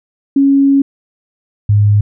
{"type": "tone pair in turn", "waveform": "sine", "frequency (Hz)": [276.4, 103.53], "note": ["C#4", "G#2"], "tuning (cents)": [-5, -5], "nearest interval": "octave + perfect fourth", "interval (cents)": 1700, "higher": "first", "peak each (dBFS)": -6, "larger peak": "neither", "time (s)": [[0.36, 0.82], [1.69, 2.01]], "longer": "first", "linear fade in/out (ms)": 5, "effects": []}